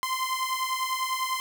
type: beating tone pair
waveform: sawtooth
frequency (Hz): 1033 / 1043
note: C6 / C6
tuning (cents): -22 / -6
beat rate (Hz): 10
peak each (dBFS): -26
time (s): 0.03-1.4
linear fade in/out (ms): 0
effects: none